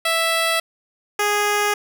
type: tone pair in turn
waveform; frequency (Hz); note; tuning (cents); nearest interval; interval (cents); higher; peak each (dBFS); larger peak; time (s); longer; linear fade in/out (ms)
10% pulse; 659.3 / 413.9; E5 / G#4; 0 / -6; minor sixth; 806; first; -9; neither; 0.05-0.6 / 1.19-1.74; neither; 5
effects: none